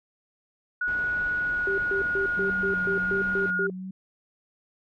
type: tone with pitch glide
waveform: sine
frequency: 1461 to 1433.4 Hz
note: F#6 to F6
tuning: -22 to +45 cents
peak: -24 dBFS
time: 0.81-3.67 s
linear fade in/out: 5 ms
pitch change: -33 cents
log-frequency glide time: 1.29-2.65 s
type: low-pass noise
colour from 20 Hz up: pink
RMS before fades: -42 dBFS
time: 0.87-3.51 s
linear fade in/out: 10 ms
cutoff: 2100 Hz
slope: 12 dB/octave
type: tone bursts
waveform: sine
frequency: 392 Hz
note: G4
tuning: in tune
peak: -26 dBFS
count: 9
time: 1.67-3.7 s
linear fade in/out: 2 ms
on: 110 ms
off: 130 ms
type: tone with vibrato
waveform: sine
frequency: 186.5 Hz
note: F#3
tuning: 14 cents sharp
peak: -33 dBFS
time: 2.37-3.91 s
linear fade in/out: 5 ms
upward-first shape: sine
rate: 1.4 Hz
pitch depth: 38 cents each way
effects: none